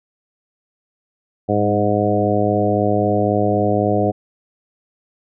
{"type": "harmonic tone with a mistuned harmonic", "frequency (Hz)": 103.83, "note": "G#2", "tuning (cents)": 0, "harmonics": [1, 2, 3, 4, 5, 6, 7], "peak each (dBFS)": [-22, -22, -22, -22, -22, -22, -22], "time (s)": [1.48, 4.12], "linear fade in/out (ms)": 20, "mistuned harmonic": 2, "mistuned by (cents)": -18, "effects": []}